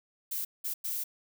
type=noise bursts at uneven times; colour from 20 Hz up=violet; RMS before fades=-34 dBFS; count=3; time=0.31-0.45 / 0.64-0.74 / 0.84-1.04 s; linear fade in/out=10 ms; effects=none